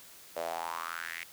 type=tone with high-pass filter sweep; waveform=sawtooth; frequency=83.4 Hz; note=E2; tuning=21 cents sharp; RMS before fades=-38 dBFS; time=0.36-1.24 s; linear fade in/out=10 ms; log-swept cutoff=560 to 2200 Hz; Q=5.2; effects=white hiss -53 dBFS RMS until 1.32 s